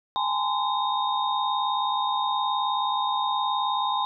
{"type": "tone cluster", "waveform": "sine", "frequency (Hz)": [820, 879, 1026, 3700], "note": ["G#5", "A5", "C6", "A#7"], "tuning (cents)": [-22, -2, -34, -14], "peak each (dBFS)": [-28, -31, -26, -31], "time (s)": [0.16, 4.05], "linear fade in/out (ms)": 0, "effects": []}